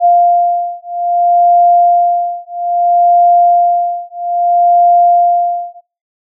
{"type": "beating tone pair", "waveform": "sine", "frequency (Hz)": [698.5, 699.11], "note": ["F5", "F5"], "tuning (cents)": [0, 2], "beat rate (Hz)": 0.61, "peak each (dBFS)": -10, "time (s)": [0, 5.81], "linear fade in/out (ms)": 50, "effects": ["noise-tail reverb RT60 0.4 s tail -26 dB re dry"]}